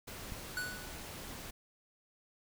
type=noise; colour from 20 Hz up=pink; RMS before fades=-46 dBFS; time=0.07-1.51 s; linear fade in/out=10 ms
type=click; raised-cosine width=5 ms; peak=-30 dBFS; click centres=0.322 s
type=tone with exponential decay; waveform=square; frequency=1480 Hz; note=F#6; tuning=in tune; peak=-34 dBFS; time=0.57-1.13 s; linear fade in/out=1 ms; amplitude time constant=120 ms
effects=none